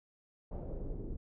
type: noise with low-pass filter sweep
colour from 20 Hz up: brown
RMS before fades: -40 dBFS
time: 0.51-1.17 s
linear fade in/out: 10 ms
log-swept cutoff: 660 to 340 Hz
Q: 2.3
effects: none